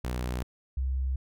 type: tone pair in turn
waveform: sawtooth / sine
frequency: 61.74 / 65.52 Hz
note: B1 / C2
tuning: 0 / +3 cents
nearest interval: minor second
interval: 103 cents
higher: second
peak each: -26 dBFS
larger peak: neither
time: 0.04-0.43 / 0.77-1.16 s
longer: neither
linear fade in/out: 5 ms
effects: none